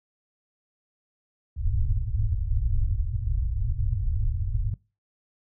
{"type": "low-pass noise", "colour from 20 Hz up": "pink", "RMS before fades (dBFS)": -25, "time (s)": [1.56, 4.74], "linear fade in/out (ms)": 5, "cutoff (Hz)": 120, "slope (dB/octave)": 96, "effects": ["noise-tail reverb RT60 0.3 s tail -22 dB re dry"]}